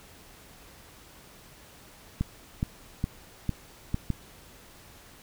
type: clicks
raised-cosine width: 5 ms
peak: -14 dBFS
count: 6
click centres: 2.21 / 2.629 / 3.041 / 3.493 / 3.944 / 4.103 s
effects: pink hiss -52 dBFS RMS until 5.22 s